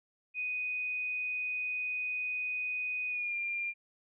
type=tone with pitch glide; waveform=sine; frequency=2491 to 2394 Hz; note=D#7 to D7; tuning=+1 to +33 cents; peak=-32 dBFS; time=0.34-3.74 s; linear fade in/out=50 ms; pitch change=-68 cents; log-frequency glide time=3.08-3.36 s; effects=none